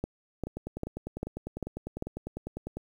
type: two click trains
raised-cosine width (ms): 2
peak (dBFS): -18 / -23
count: 6 / 24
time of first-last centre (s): 0.04-2.024 / 0.47-2.77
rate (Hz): 2.52 / 10
effects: 9-bit